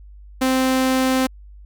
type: tone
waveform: sawtooth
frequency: 260.5 Hz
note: C4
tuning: 7 cents flat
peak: -12 dBFS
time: 0.41-1.27 s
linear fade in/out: 10 ms
effects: added 50 Hz sine -39 dBFS peak until 1.65 s